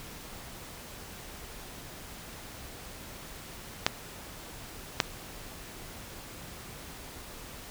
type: clicks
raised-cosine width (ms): 0.2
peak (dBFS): -4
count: 2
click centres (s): 3.865 / 5.002
effects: pink hiss -45 dBFS RMS until 7.7 s